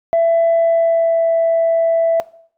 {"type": "tone with pitch glide", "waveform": "sine", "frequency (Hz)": [667, 662], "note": ["E5", "E5"], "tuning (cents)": [20, 7], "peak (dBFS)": -9, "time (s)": [0.13, 2.2], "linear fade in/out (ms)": 0, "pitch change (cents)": -13, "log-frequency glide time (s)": [0.47, 1.32], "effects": ["noise-tail reverb RT60 0.6 s tail -20 dB re dry", "tanh soft clip ceiling -8 dBFS"]}